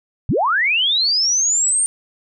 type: linear sweep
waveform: sine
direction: up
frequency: 71 to 8870 Hz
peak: -14 dBFS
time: 0.29-1.86 s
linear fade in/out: 0 ms
effects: none

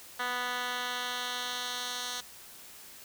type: tone with band-pass filter sweep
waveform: 10% pulse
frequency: 246.9 Hz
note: B3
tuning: in tune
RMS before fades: -35 dBFS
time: 0.19-2.21 s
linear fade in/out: 10 ms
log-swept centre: 2000 to 4900 Hz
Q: 1.2
effects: white hiss -50 dBFS RMS until 3.04 s

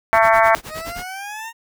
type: harmonic tone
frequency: 223.7 Hz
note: A3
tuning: 29 cents sharp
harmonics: 3 / 4 / 5 / 6 / 7 / 8 / 9 / 10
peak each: -15 / -17 / -19 / -21 / -22 / -23 / -24 / -25 dBFS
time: 0.13-0.55 s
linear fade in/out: 0 ms
type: noise with tremolo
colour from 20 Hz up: pink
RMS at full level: -32 dBFS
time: 0.13-1.04 s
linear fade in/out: 0 ms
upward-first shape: sine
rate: 9.6 Hz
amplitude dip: 95%
type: exponential sweep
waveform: 20% pulse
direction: up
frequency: 611 to 932.3 Hz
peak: -24 dBFS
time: 0.68-1.53 s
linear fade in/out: 50 ms
effects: none

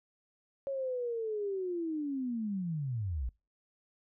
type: linear sweep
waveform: sine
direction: down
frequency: 554.4 to 54 Hz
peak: -32 dBFS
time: 0.67-3.29 s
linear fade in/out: 0 ms
effects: noise-tail reverb RT60 0.3 s tail -25 dB re dry

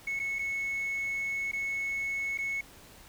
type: tone with dropouts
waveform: sine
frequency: 2200 Hz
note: C#7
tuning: 14 cents flat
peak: -28 dBFS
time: 0.07-2.61 s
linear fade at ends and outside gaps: 5 ms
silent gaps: 0.193-0.198 / 0.387-0.391 / 1.515-1.532 / 2.376-2.386 s
effects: tanh soft clip ceiling -28 dBFS + pink hiss -53 dBFS RMS until 3.08 s

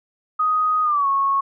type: tone with pitch glide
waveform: sine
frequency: 1249 to 1100 Hz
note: D#6 to C#6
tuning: +6 to -14 cents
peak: -16 dBFS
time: 0.39-1.41 s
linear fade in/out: 10 ms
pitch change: -220 cents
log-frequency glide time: 0.83-1.07 s
effects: none

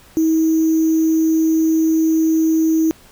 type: tone with sample-and-hold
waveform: sine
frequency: 320.7 Hz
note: E4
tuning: 48 cents flat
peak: -12 dBFS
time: 0.17-2.91 s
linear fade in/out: 0 ms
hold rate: 6300 Hz
effects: pink hiss -47 dBFS RMS until 3.11 s

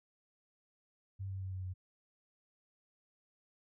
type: tone with pitch steps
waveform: sine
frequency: 97 / 95.78 / 94.57 / 93.37 / 92.19 Hz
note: G2 / G2 / F#2 / F#2 / F#2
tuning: -18 / -40 / +38 / +16 / -6 cents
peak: -38 dBFS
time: 1.19-1.74 s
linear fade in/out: 20 ms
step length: 110 ms
effects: none

